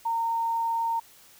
sine tone, 918 Hz, A#5, 27 cents flat, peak -24 dBFS, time 0.05-1 s, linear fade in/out 10 ms, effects white hiss -54 dBFS RMS until 1.39 s

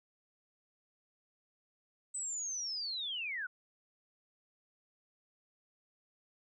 sine linear sweep, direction down, 8150 to 1409 Hz, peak -36 dBFS, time 2.14-3.47 s, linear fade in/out 10 ms, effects none

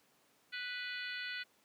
harmonic tone with a mistuned harmonic, 493.9 Hz, B4, in tune, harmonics 3 / 4 / 5 / 6 / 7 / 8 / 9, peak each -43 / -45 / -47 / -49 / -50 / -51 / -52 dBFS, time 0.52-1.44 s, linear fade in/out 20 ms, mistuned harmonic 8, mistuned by +52 cents, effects pink hiss -70 dBFS RMS until 1.64 s + high-pass 200 Hz 12 dB/octave

